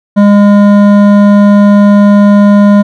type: tone with hard clipping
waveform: sine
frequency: 203.9 Hz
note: G#3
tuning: 32 cents flat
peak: -3 dBFS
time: 0.16-2.83 s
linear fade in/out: 20 ms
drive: 12 dB
effects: none